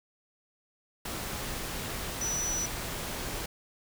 sine tone in noise, 5920 Hz, F#8, in tune, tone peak -30 dBFS, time 2.21-2.66 s, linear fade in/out 5 ms, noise pink, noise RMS -36 dBFS, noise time 1.05-3.46 s, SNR +3 dB, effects none

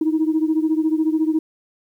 sine beating tone pair, 311.6 / 325.6 Hz, D#4 / E4, +3 / -21 cents, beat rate 14 Hz, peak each -17 / -20 dBFS, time 0.01-1.39 s, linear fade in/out 5 ms, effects tanh soft clip ceiling -10 dBFS + 9-bit

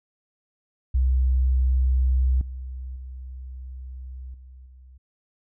sine tone with level steps, 64.1 Hz, C2, 35 cents flat, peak -17 / -31 / -34 / -42 / -45 dBFS, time 0.94-4.98 s, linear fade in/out 10 ms, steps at 2.41 / 2.96 / 4.34 / 4.66 s, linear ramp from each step 2 ms, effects none

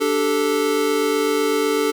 square chord, D suspended fourth, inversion none, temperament equal, 293.7 / 392 / 440 Hz, D4 / G4 / A4, 0 / 0 / 0 cents, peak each -24 / -25 / -20 dBFS, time 0-1.92 s, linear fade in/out 20 ms, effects none

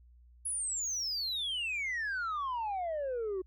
sine exponential sweep, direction down, 10590 to 362.3 Hz, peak -30 dBFS, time 0.45-3.42 s, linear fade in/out 10 ms, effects tanh soft clip ceiling -31 dBFS + added 60 Hz sine -56 dBFS peak until 3.46 s

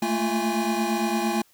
square tone cluster, 217.5 / 226.3 / 346 / 822 Hz, A3 / A3 / F4 / G#5, -20 / +49 / -16 / -18 cents, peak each -29 dBFS, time 0.02-1.42 s, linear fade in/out 5 ms, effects white hiss -60 dBFS RMS until 1.53 s

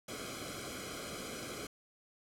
pink noise with comb filter, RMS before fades -43 dBFS, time 0.08-1.67 s, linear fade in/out 5 ms, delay 1.1 ms, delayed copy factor -0.95, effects low-pass 11000 Hz 12 dB/octave

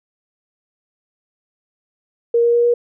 sine tone with pitch steps, 469.1 / 472.1 / 475.1 / 478.1 Hz, A#4 / A#4 / A#4 / A#4, +11 / +22 / +33 / +44 cents, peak -11 dBFS, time 2.34-2.74 s, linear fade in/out 5 ms, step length 100 ms, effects none

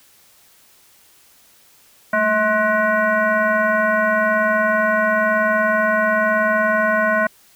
sine tone with frequency modulation, 1063 Hz, C6, 27 cents sharp, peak -14 dBFS, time 2.13-7.27 s, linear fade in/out 5 ms, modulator 421 Hz, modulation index 1.7, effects white hiss -52 dBFS RMS until 7.55 s

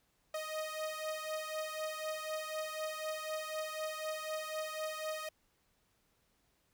sawtooth beating tone pair, 622.3 / 626.3 Hz, D#5 / D#5, 0 / +11 cents, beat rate 4 Hz, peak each -36 / -38 dBFS, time 0.34-5.29 s, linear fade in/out 5 ms, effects pink hiss -75 dBFS RMS until 6.73 s

